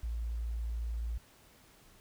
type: tone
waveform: sine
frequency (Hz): 57.2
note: A#1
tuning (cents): -32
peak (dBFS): -33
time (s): 0.03-1.18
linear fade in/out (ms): 5
effects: pink hiss -61 dBFS RMS until 2 s